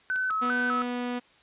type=tone with vibrato; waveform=sine; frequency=1396.9 Hz; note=F6; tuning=in tune; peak=-25 dBFS; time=0.1-0.82 s; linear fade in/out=0 ms; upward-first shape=square; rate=2.5 Hz; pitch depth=140 cents each way
type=click train; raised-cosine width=0.2 ms; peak=-25 dBFS; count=4; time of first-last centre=0.16-0.601 s; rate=6.8 Hz
type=tone; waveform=sawtooth; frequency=245.1 Hz; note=B3; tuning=13 cents flat; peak=-25 dBFS; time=0.41-1.2 s; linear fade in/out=20 ms
effects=white hiss -59 dBFS RMS until 1.42 s + resampled to 8000 Hz